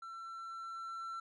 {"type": "tone with level ramp", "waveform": "triangle", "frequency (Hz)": 1346, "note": "E6", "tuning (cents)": 36, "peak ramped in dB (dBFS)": [-43, -38], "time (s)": [0.02, 1.2], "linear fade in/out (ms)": 5, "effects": ["resampled to 22050 Hz"]}